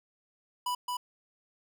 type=tone with echo; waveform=square; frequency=987.8 Hz; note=B5; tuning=in tune; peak=-30 dBFS; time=0.66-0.75 s; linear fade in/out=5 ms; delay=220 ms; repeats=1; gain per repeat=-2 dB; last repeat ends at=0.97 s; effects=none